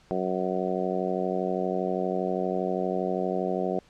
harmonic tone, 92.5 Hz, F#2, in tune, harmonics 2 / 3 / 4 / 5 / 6 / 7 / 8, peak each -32 / -36 / -31 / -33 / -34 / -33 / -34 dBFS, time 0.11-3.79 s, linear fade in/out 0 ms, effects pink hiss -59 dBFS RMS until 3.89 s + low-pass 6000 Hz 12 dB/octave

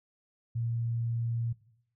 sine tone, 116.54 Hz, A#2, in tune, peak -29 dBFS, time 0.55-1.53 s, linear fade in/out 10 ms, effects noise-tail reverb RT60 0.7 s tail -18 dB re dry

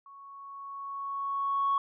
sine tone with level ramp, 1108.7 Hz, C#6, in tune, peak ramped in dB -48 to -22 dBFS, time 0.06-1.78 s, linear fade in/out 2 ms, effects tanh soft clip ceiling -20 dBFS

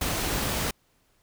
pink noise, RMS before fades -28 dBFS, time 0.01-0.71 s, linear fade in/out 5 ms, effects pink hiss -67 dBFS RMS until 1.22 s

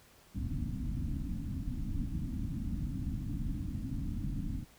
pink low-pass noise, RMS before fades -36 dBFS, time 0.34-4.65 s, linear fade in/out 20 ms, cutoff 300 Hz, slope 96 dB/octave, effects pink hiss -61 dBFS RMS until 4.78 s

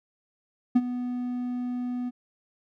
triangle tone with ADSR envelope, 246.9 Hz, B3, in tune, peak -12 dBFS, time 0.75-2.11 s, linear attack 12 ms, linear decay 41 ms, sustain -14 dB, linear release 30 ms, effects none

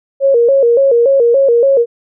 sine tone with vibrato, 508 Hz, B4, 49 cents sharp, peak -6 dBFS, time 0.2-1.86 s, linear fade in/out 50 ms, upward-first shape square, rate 3.5 Hz, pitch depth 130 cents each way, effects none

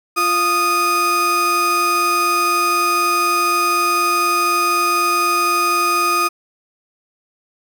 35% pulse tone pair together, 347.7 / 1239 Hz, F4 / D#6, -8 / -8 cents, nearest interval octave + minor seventh, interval 2200 cents, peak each -22 / -13 dBFS, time 0.16-6.29 s, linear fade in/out 20 ms, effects none

